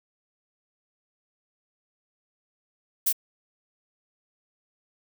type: noise with echo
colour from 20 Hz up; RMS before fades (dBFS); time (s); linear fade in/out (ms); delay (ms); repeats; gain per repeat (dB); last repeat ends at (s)
violet; -22; 3.06-3.1; 10; 28; 1; -2; 3.128
effects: none